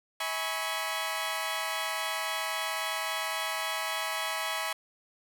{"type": "chord", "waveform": "15% pulse", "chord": "C# minor seventh", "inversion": "first", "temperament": "equal with one note detuned", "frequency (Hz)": [645.3, 830.6, 987.8, 1108.7], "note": ["E5", "G#5", "B5", "C#6"], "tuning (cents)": [-37, 0, 0, 0], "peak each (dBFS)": -30, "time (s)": [0.2, 4.73], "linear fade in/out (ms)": 5, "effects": []}